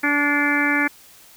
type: harmonic tone with a mistuned harmonic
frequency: 289.1 Hz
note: D4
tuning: 27 cents flat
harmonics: 1 / 2 / 3 / 4 / 5 / 6 / 7 / 8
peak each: -22 / -33 / -29 / -30 / -25 / -22 / -24 / -26 dBFS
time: 0.03-0.88 s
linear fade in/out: 10 ms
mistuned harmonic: 7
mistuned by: +46 cents
effects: white hiss -48 dBFS RMS until 1.36 s